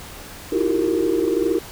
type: tone cluster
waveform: sine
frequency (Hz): 316.9 / 338 / 360.2 / 393.2 / 462.8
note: D#4 / E4 / F#4 / G4 / A#4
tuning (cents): +32 / +43 / -46 / +5 / -13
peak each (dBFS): -23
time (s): 0.52-1.59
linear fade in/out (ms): 5
effects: tanh soft clip ceiling -9 dBFS + pink hiss -38 dBFS RMS until 1.71 s